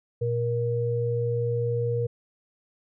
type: tone pair together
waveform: sine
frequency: 118.35 / 473.4 Hz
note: A#2 / A#4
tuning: +27 / +27 cents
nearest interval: 2 octaves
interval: 2400 cents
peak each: -26 dBFS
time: 0.21-2.07 s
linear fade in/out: 10 ms
effects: none